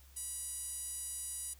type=tone with band-pass filter; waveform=5% pulse; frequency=973 Hz; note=B5; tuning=26 cents flat; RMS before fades=-42 dBFS; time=0.16-1.54 s; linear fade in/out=10 ms; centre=9900 Hz; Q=3.8; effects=added 67 Hz sine -57 dBFS peak until 1.59 s + white hiss -64 dBFS RMS until 1.59 s